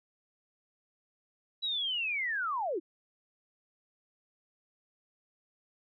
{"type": "linear sweep", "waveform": "sine", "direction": "down", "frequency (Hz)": [3951, 290.6], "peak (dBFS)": -30, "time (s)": [1.62, 2.8], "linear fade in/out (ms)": 20, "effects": []}